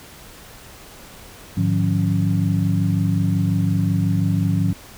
sine tone cluster, 105.1 / 152.3 / 177.9 / 275.8 Hz, G#2 / D#3 / F3 / C#4, +21 / -37 / +32 / -9 cents, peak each -20 / -23 / -20 / -27 dBFS, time 1.57-4.73 s, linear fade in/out 5 ms, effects pink hiss -42 dBFS RMS until 4.97 s

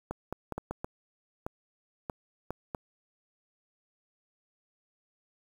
clicks, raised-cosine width 1 ms, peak -20 dBFS, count 10, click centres 0.11 / 0.326 / 0.523 / 0.58 / 0.71 / 0.845 / 1.465 / 2.098 / 2.506 / 2.748 s, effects 8-bit

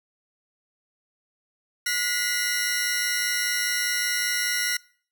sawtooth tone cluster, 1448 / 1946 / 2051 / 5580 Hz, F#6 / B6 / C7 / F8, -38 / -26 / -35 / -2 cents, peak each -26 dBFS, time 1.86-4.77 s, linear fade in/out 5 ms, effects noise-tail reverb RT60 0.5 s tail -24 dB re dry

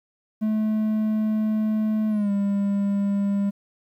triangle tone with pitch glide, 216 to 200.4 Hz, A3 to G3, -32 to +38 cents, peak -18 dBFS, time 0.41-3.51 s, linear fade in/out 20 ms, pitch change -130 cents, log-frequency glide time 2.09-2.31 s, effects 10-bit

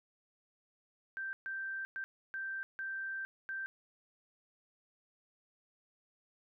sine tone bursts at uneven times, 1566 Hz, G6, 2 cents flat, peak -37 dBFS, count 6, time 1.17-1.33 / 1.46-1.85 / 1.96-2.04 / 2.34-2.63 / 2.79-3.25 / 3.49-3.66 s, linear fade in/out 0 ms, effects none

